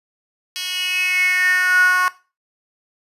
10% pulse tone with high-pass filter sweep, 365.4 Hz, F#4, 22 cents flat, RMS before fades -18 dBFS, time 0.56-2.08 s, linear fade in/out 0 ms, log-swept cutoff 3500 to 1200 Hz, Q 8.1, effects noise-tail reverb RT60 0.3 s tail -17 dB re dry + resampled to 32000 Hz

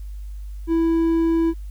triangle tone, 329.6 Hz, E4, in tune, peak -14 dBFS, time 0.67-1.54 s, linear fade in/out 50 ms, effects added 50 Hz sine -30 dBFS peak until 1.7 s + white hiss -59 dBFS RMS until 1.7 s

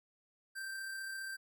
square tone with amplitude modulation, 1568 Hz, G6, in tune, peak -40 dBFS, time 0.55-1.37 s, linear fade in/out 20 ms, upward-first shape sine, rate 34.9 Hz, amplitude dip 25%, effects none

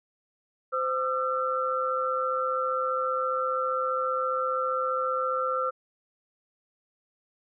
sine tone cluster, 516 / 1212 / 1347 Hz, C5 / D#6 / E6, -24 / -46 / +37 cents, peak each -29 / -32 / -28 dBFS, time 0.72-5.71 s, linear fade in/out 20 ms, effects none

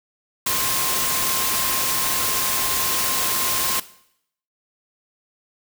sine tone in noise, 1058 Hz, C6, 19 cents sharp, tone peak -30 dBFS, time 0.46-3.8 s, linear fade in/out 5 ms, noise white, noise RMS -22 dBFS, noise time 0.46-3.8 s, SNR -11 dB, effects noise-tail reverb RT60 0.7 s tail -17 dB re dry

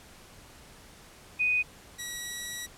sine / 10% pulse tone pair in turn, 2489 / 1928.4 Hz, D#7 / B6, 0 / -42 cents, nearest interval major third, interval 442 cents, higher first, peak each -23 / -26 dBFS, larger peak first, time 1.39-1.63 / 1.98-2.67 s, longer second, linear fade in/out 20 ms, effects pink hiss -52 dBFS RMS until 2.77 s + low-pass 12000 Hz 12 dB/octave

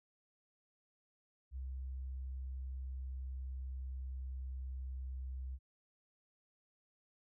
sine tone with pitch glide, 65.3 to 64.85 Hz, C2 to C2, -3 to -15 cents, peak -40 dBFS, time 1.51-5.59 s, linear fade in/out 50 ms, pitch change -12 cents, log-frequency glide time 1.85-5.33 s, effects none

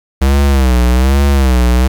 square tone with vibrato, 65.41 Hz, C2, in tune, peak -8 dBFS, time 0.21-1.88 s, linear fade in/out 10 ms, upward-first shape sine, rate 1.2 Hz, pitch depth 130 cents each way, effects 7-bit

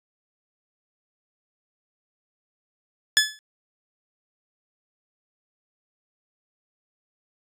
15% pulse tone with exponential decay, 1720 Hz, A6, 40 cents flat, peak -5 dBFS, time 3.17-3.39 s, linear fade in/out 0 ms, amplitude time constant 47 ms, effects resampled to 32000 Hz

